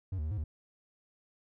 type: tone with pitch steps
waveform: triangle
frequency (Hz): 94.4 / 75.6 / 78.1 / 105.3 / 76.8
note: F#2 / D#2 / D#2 / G#2 / D#2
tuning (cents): +35 / -49 / +7 / +24 / -22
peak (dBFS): -30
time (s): 0.12-0.44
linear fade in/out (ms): 5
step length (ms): 64
effects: none